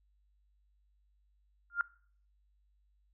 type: tone with exponential growth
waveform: sine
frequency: 1400 Hz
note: F6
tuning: 4 cents sharp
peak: -23 dBFS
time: 1.7-1.81 s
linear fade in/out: 1 ms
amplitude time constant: 22 ms
effects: noise-tail reverb RT60 0.5 s tail -22 dB re dry + added 50 Hz sine -68 dBFS peak until 3.13 s